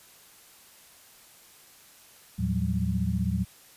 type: tone cluster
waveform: sine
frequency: 79 / 111.8 / 178 / 193.5 Hz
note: D#2 / A2 / F3 / G3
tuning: +27 / +28 / +33 / -22 cents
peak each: -30 dBFS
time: 2.38-3.45 s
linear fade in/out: 20 ms
effects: white hiss -54 dBFS RMS until 3.76 s + resampled to 32000 Hz